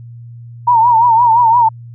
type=tone with vibrato; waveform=sine; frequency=932.3 Hz; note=A#5; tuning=in tune; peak=-6 dBFS; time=0.67-1.69 s; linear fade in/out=10 ms; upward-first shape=triangle; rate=5.8 Hz; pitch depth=110 cents each way; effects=added 118 Hz sine -30 dBFS peak until 1.94 s